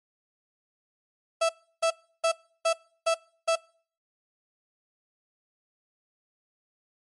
35% pulse tone bursts, 659.3 Hz, E5, in tune, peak -19 dBFS, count 6, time 1.41-3.558 s, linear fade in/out 10 ms, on 83 ms, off 330 ms, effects noise-tail reverb RT60 0.5 s tail -25 dB re dry + MP3 48 kbps

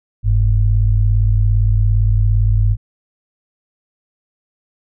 sine tone pair together, 46.29 / 103.83 Hz, F#1 / G#2, +2 / 0 cents, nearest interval octave + major second, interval 1398 cents, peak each -13 / -13 dBFS, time 0.23-2.77 s, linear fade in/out 50 ms, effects none

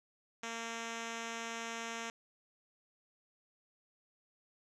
5% pulse tone with low-pass filter, 229.6 Hz, A#3, 26 cents flat, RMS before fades -42 dBFS, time 0.43-2.1 s, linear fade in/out 2 ms, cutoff 5900 Hz, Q 1.7, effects none

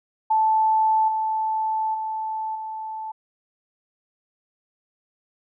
sine tone with level steps, 876 Hz, A5, 8 cents flat, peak -16 / -21 / -25 / -29 dBFS, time 0.3-3.12 s, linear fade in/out 10 ms, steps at 1.08 / 1.94 / 2.55 s, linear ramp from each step 5 ms, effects none

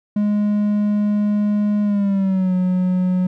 triangle tone with pitch glide, 207.7 to 182.91 Hz, G#3 to F#3, 0 to -20 cents, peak -13 dBFS, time 0.16-3.27 s, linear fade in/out 5 ms, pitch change -220 cents, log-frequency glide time 1.83-2.54 s, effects none

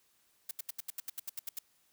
blue noise bursts, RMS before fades -38 dBFS, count 12, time 0.49-1.589 s, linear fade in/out 5 ms, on 21 ms, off 77 ms, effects white hiss -71 dBFS RMS until 1.92 s

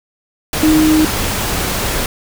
sine tone in noise, 311.1 Hz, D#4, in tune, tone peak -8 dBFS, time 0.63-1.05 s, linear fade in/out 2 ms, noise pink, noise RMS -18 dBFS, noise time 0.53-2.06 s, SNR +7 dB, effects none

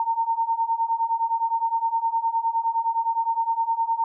sine beating tone pair, 908 / 917.7 Hz, A#5 / A#5, -46 / -27 cents, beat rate 9.7 Hz, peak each -25 / -23 dBFS, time 0-4.04 s, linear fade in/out 2 ms, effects none

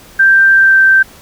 sine tone with pitch glide, 1574 to 1561.3 Hz, G6 to G6, +7 to -7 cents, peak -4 dBFS, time 0.19-1.03 s, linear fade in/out 10 ms, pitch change -14 cents, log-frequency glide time 0.53-0.8 s, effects pink hiss -39 dBFS RMS until 1.21 s

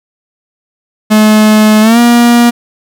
45% pulse tone with pitch glide, 214.6 to 238.1 Hz, A3 to A#3, -43 to +37 cents, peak -3 dBFS, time 1.1-2.51 s, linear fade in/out 20 ms, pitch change +180 cents, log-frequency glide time 1.81-1.99 s, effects none

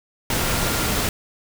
sine tone in noise, 1396.9 Hz, F6, in tune, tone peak -33 dBFS, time 0.39-0.9 s, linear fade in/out 2 ms, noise pink, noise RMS -22 dBFS, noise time 0.3-1.09 s, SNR -14 dB, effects none

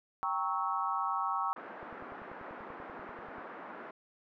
sine chord, G diminished seventh, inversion none, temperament equal with one note detuned, 784 / 932.3 / 1108.7 / 1303.4 Hz, G5 / Bb5 / Db6 / Fb6, 0 / 0 / 0 / -20 cents, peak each -37 / -37 / -34 / -36 dBFS, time 0.23-1.53 s, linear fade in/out 0 ms
white band-pass noise, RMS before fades -46 dBFS, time 1.56-3.91 s, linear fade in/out 5 ms, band 210 to 1500 Hz, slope 24 dB/octave
click train, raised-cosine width 2 ms, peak -38 dBFS, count 17, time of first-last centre 1.83-3.383 s, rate 10.3 Hz
effects none

